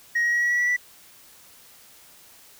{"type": "tone with pitch steps", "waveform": "sine", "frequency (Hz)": [1884, 1897.1, 1910.3, 1923.6, 1937, 1950.4, 1964], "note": ["A#6", "A#6", "A#6", "B6", "B6", "B6", "B6"], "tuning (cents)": [18, 30, 42, -46, -34, -22, -10], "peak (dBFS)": -17, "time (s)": [0.15, 0.766], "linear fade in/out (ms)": 10, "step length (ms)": 88, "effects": ["tanh soft clip ceiling -18 dBFS", "white hiss -51 dBFS RMS until 2.59 s"]}